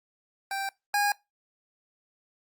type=tone pair in turn; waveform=25% pulse; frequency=784 / 818.6 Hz; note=G5 / G#5; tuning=0 / -25 cents; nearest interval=minor second; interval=75 cents; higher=second; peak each=-26 / -19 dBFS; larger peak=second; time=0.51-0.69 / 0.94-1.12 s; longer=neither; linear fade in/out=2 ms; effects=noise-tail reverb RT60 0.2 s tail -21 dB re dry + Opus 48 kbps